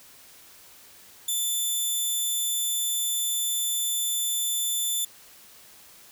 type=tone; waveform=10% pulse; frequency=3520 Hz; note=A7; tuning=in tune; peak=-17 dBFS; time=1.28-5.05 s; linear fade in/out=5 ms; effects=white hiss -51 dBFS RMS until 6.11 s